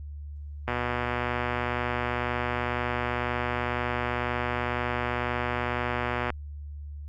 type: click train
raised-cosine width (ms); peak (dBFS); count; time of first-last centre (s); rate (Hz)
0.5; -13; 687; 0.68-6.303; 122
effects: added 73 Hz sine -36 dBFS peak until 7.08 s + Opus 48 kbps